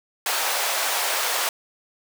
pink high-pass noise, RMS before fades -24 dBFS, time 0.26-1.49 s, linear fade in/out 2 ms, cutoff 590 Hz, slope 24 dB/octave, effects none

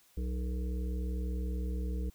harmonic tone with a mistuned harmonic, 61.74 Hz, B1, in tune, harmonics 1 / 3 / 5 / 7 / 8, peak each -32 / -42 / -46 / -49 / -50 dBFS, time 0.17-2.1 s, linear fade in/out 5 ms, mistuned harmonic 8, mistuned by -77 cents, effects white hiss -65 dBFS RMS until 2.14 s

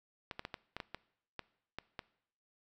clicks, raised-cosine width 0.3 ms, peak -24 dBFS, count 10, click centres 0.312 / 0.394 / 0.451 / 0.542 / 0.766 / 0.802 / 0.946 / 1.393 / 1.786 / 1.992 s, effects noise-tail reverb RT60 0.7 s tail -21 dB re dry

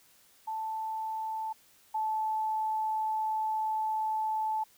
sine tone pair in turn, 880 / 871.4 Hz, A5 / A5, 0 / -17 cents, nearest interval unison, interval 17 cents, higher first, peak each -32 / -28 dBFS, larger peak second, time 0.47-1.53 / 1.94-4.64 s, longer second, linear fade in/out 10 ms, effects white hiss -62 dBFS RMS until 4.77 s

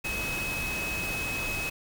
sine tone in noise, 2558 Hz, D#7, 47 cents sharp, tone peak -31 dBFS, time 0.04-1.7 s, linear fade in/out 10 ms, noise pink, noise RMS -35 dBFS, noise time 0.04-1.7 s, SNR +1 dB, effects none

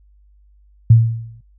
sine tone with exponential decay, 114.1 Hz, A#2, 37 cents flat, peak -3 dBFS, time 0.9-1.41 s, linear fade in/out 5 ms, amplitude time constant 110 ms, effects noise-tail reverb RT60 0.1 s tail -21 dB re dry + added 50 Hz sine -48 dBFS peak until 1.58 s

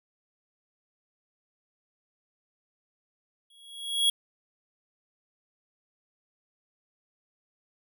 square tone with exponential growth, 3322 Hz, G#7, in tune, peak -19 dBFS, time 3.5-4.1 s, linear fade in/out 5 ms, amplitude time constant 130 ms, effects none

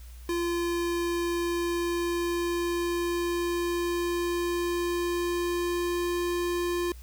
square tone with pitch glide, 344.4 to 349.6 Hz, F4 to F4, -24 to +2 cents, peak -27 dBFS, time 0.29-6.92 s, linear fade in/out 2 ms, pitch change +26 cents, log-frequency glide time 1.42-6.17 s, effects added 60 Hz sine -42 dBFS peak until 7.02 s + white hiss -56 dBFS RMS until 7.02 s

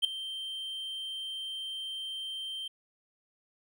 triangle tone with ADSR envelope, 3136 Hz, G7, in tune, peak -18 dBFS, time 0.02-2.68 s, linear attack 27 ms, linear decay 3 ms, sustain -16 dB, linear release 6 ms, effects none

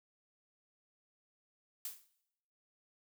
blue noise with exponential decay, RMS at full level -38 dBFS, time 1.85-2.08 s, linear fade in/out 2 ms, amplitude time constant 48 ms, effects noise-tail reverb RT60 0.8 s tail -18 dB re dry

